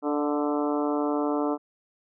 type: harmonic tone with a mistuned harmonic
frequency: 146.8 Hz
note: D3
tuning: in tune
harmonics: 2 / 3 / 4 / 5 / 6 / 7 / 8 / 9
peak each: -26 / -30 / -32 / -34 / -36 / -37 / -38 / -39 dBFS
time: 0.02-1.58 s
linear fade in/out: 50 ms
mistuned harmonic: 4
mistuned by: +21 cents
effects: none